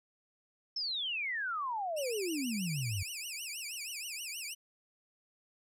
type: exponential sweep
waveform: sine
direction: down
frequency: 5400 to 89.6 Hz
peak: -33 dBFS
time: 0.76-3.03 s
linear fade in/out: 5 ms
type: tone with vibrato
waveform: 15% pulse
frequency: 2600 Hz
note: E7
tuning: 24 cents flat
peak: -32 dBFS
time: 1.96-4.55 s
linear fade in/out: 20 ms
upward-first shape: triangle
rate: 6.3 Hz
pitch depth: 260 cents each way
effects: none